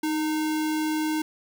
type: tone with sample-and-hold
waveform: sine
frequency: 311.1 Hz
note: D#4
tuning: in tune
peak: -23 dBFS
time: 0.03-1.22 s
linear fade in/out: 5 ms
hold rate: 1225 Hz
effects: none